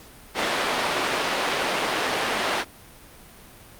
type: band-pass noise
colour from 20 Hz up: pink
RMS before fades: -24 dBFS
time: 0.34-2.65 s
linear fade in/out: 50 ms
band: 430 to 4500 Hz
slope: 12 dB/octave
effects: pink hiss -47 dBFS RMS until 3.79 s + Opus 48 kbps